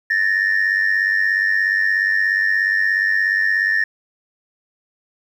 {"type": "tone pair together", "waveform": "sine", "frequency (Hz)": [1748.1, 1845], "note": ["A6", "A#6"], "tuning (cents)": [-12, -18], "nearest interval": "minor second", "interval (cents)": 94, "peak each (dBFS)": -16, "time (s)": [0.1, 3.84], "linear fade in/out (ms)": 5, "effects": ["tanh soft clip ceiling -11 dBFS", "8-bit"]}